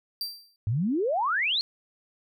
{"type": "tone with exponential decay", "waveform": "45% pulse", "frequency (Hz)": 4699, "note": "D8", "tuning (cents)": 0, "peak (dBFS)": -26, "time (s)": [0.21, 0.56], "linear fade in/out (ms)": 1, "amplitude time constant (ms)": 75}
{"type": "exponential sweep", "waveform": "sine", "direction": "up", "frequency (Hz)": [98.1, 4435], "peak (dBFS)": -23, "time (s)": [0.67, 1.61], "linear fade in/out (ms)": 0}
{"effects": []}